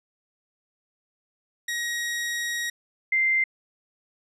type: tone pair in turn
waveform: sawtooth / sine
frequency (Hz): 1893 / 2087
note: A#6 / C7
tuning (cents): +26 / -5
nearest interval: major second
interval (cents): 169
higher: second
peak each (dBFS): -23 / -19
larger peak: second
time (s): 1.68-2.7 / 3.12-3.44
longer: first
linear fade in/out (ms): 5
effects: low-pass 11000 Hz 12 dB/octave